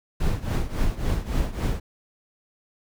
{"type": "noise with tremolo", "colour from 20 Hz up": "brown", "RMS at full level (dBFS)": -21, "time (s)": [0.2, 1.8], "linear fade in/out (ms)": 5, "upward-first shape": "triangle", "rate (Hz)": 3.6, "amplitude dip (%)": 85, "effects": []}